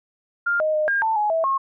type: tone with pitch steps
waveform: sine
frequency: 1401 / 621 / 613 / 1612 / 888 / 840 / 652 / 1082 Hz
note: F6 / D#5 / D#5 / G6 / A5 / G#5 / E5 / C#6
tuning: +5 / -3 / -26 / +48 / +16 / +19 / -19 / -42 cents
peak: -18 dBFS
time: 0.46-1.58 s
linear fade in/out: 10 ms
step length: 140 ms
effects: none